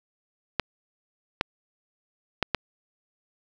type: clicks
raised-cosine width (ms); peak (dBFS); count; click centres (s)
0.3; -6; 4; 0.597 / 1.411 / 2.427 / 2.547
effects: none